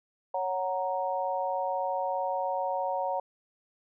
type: chord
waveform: sine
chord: F# major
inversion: second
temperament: equal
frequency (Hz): 554.4 / 740 / 932.3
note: C#5 / F#5 / A#5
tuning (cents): 0 / 0 / 0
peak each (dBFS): -32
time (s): 0.34-3.2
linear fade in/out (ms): 5
effects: none